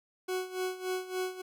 40% pulse tone with tremolo, 370 Hz, F#4, in tune, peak -29 dBFS, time 0.28-1.42 s, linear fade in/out 10 ms, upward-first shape sine, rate 3.5 Hz, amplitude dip 80%, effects none

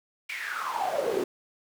brown noise with high-pass filter sweep, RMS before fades -30 dBFS, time 0.29-1.24 s, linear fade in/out 5 ms, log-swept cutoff 2400 to 340 Hz, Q 7.4, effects none

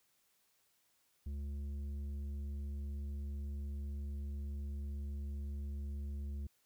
sine tone with tanh clipping, 71 Hz, C#2, 42 cents sharp, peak -40 dBFS, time 1.26-6.47 s, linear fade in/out 5 ms, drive 8 dB, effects white hiss -75 dBFS RMS until 6.65 s

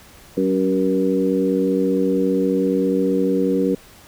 harmonic tone with a mistuned harmonic, 94.9 Hz, F#2, 44 cents sharp, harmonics 2 / 3 / 4 / 5, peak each -22 / -20 / -23 / -21 dBFS, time 0.37-3.75 s, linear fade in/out 5 ms, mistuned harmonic 3, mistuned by -26 cents, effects pink hiss -46 dBFS RMS until 4.07 s

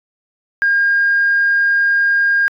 sine tone, 1615 Hz, G#6, 49 cents flat, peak -10 dBFS, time 0.62-2.48 s, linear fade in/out 0 ms, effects tanh soft clip ceiling -6 dBFS

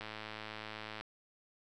click train, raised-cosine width 0.3 ms, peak -27 dBFS, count 109, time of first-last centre 0.01-1.01 s, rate 108 Hz, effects none

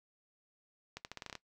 accelerating click train, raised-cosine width 0.2 ms, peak -25 dBFS, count 9, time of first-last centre 0.97-1.353 s, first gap 79 ms, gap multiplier 0.85, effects noise-tail reverb RT60 0.1 s tail -17 dB re dry

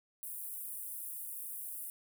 pink high-pass noise, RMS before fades -43 dBFS, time 0.23-1.9 s, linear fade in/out 0 ms, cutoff 9500 Hz, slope 48 dB/octave, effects none

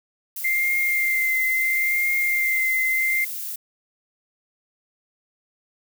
violet noise, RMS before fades -31 dBFS, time 0.36-3.56 s, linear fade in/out 5 ms
sine tone with vibrato, 2093 Hz, C7, in tune, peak -19 dBFS, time 0.44-3.25 s, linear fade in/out 10 ms, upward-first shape triangle, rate 0.74 Hz, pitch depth 29 cents each way
effects none

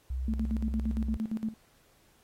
sine tone, 64 Hz, C2, 38 cents flat, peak -30 dBFS, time 0.1-1.17 s, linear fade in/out 5 ms
sine tone with tremolo, 220 Hz, A3, in tune, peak -28 dBFS, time 0.28-1.54 s, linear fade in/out 2 ms, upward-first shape square, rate 8.7 Hz, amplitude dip 80%
effects pink hiss -65 dBFS RMS until 2.23 s + AAC 48 kbps

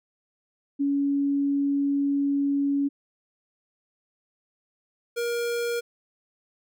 sine / square tone pair in turn, 281.2 / 472.9 Hz, C#4 / A#4, +25 / +25 cents, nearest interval major sixth, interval 900 cents, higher second, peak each -21 / -26 dBFS, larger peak first, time 0.79-2.89 / 5.16-5.81 s, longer first, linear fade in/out 20 ms, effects none

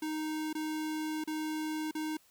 square tone with dropouts, 310.5 Hz, D#4, 3 cents flat, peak -34 dBFS, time 0.02-2.17 s, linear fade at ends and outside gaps 5 ms, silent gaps 0.53-0.55 / 1.24-1.274 / 1.912-1.95 s, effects white hiss -65 dBFS RMS until 2.3 s

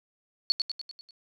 sine tone with echo, 4424 Hz, C#8, 4 cents flat, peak -19 dBFS, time 0.5-0.52 s, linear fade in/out 0 ms, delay 98 ms, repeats 6, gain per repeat -5 dB, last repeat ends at 1.108 s, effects none

